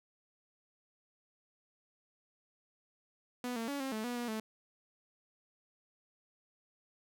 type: tone with pitch steps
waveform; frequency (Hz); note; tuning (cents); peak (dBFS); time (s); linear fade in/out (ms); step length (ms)
sawtooth; 246.9 / 228 / 282.6 / 267.4 / 217.5 / 243.4 / 240.6 / 218.7; B3 / A#3 / C#4 / C4 / A3 / B3 / B3 / A3; 0 / -38 / +34 / +38 / -20 / -25 / -45 / -10; -32; 3.44-4.4; 2; 120
effects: none

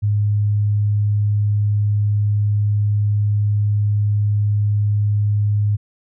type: tone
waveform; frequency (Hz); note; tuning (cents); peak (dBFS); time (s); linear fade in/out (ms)
sine; 103.83; G#2; 0; -14; 0.02-5.77; 20
effects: none

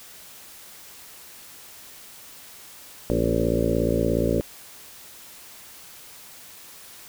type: harmonic tone with a mistuned harmonic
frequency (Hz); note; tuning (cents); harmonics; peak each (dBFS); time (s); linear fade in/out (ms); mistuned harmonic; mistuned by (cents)
57; A#1; -38; 1 / 2 / 3 / 4 / 5 / 6 / 7 / 8 / 9 / 10; -29 / -29 / -29 / -29 / -29 / -29 / -29 / -29 / -29 / -29; 3.1-4.41; 0; 5; -46
effects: white hiss -45 dBFS RMS until 7.08 s

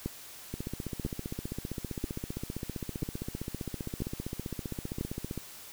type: two click trains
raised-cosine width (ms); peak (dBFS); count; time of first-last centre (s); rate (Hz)
3; -22 / -19; 75 / 6; 0.54-5.377 / 0.06-5.01; 15.3 / 1.01
effects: white hiss -48 dBFS RMS until 5.72 s

